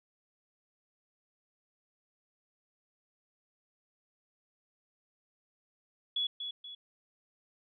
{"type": "tone with echo", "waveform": "sine", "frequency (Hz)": 3386, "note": "G#7", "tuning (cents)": 33, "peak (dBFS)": -29, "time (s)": [6.16, 6.27], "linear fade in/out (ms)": 5, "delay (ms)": 240, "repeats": 2, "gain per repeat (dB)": -7, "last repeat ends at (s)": 6.75, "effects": []}